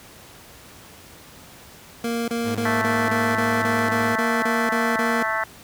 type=tone bursts; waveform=25% pulse; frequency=233.1 Hz; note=A#3; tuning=in tune; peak=-19 dBFS; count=12; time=2.04-5.228 s; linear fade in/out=2 ms; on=240 ms; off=28 ms
type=tone; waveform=sawtooth; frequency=106.2 Hz; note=G#2; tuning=39 cents sharp; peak=-25 dBFS; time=2.43-4.17 s; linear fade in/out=50 ms
type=harmonic tone; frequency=220 Hz; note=A3; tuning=in tune; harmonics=3 / 4 / 5 / 6 / 7 / 8 / 9; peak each=-29 / -29 / -29 / -29 / -29 / -29 / -29 dBFS; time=2.65-5.44 s; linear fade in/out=5 ms
effects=pink hiss -45 dBFS RMS until 5.63 s + high-pass 60 Hz 12 dB/octave